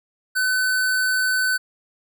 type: tone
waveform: square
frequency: 1512 Hz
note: F#6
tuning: 37 cents sharp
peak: -19 dBFS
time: 0.35-1.58 s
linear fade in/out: 20 ms
effects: none